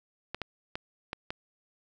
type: clicks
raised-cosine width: 0.3 ms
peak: -18 dBFS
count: 5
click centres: 0.346 / 0.417 / 0.755 / 1.131 / 1.305 s
effects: none